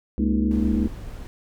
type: harmonic tone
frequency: 69.3 Hz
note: C#2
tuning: in tune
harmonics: 1 / 3 / 4 / 5 / 6 / 7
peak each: -25 / -35 / -37 / -39 / -41 / -42 dBFS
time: 0.18-0.88 s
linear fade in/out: 0 ms
type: chord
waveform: sine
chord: Ab suspended second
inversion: none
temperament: equal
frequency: 207.7 / 233.1 / 311.1 Hz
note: Ab3 / Bb3 / Eb4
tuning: 0 / 0 / 0 cents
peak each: -24 / -24 / -26 dBFS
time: 0.19-0.87 s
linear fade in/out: 10 ms
type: noise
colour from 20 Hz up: brown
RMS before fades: -35 dBFS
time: 0.51-1.27 s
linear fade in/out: 0 ms
effects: none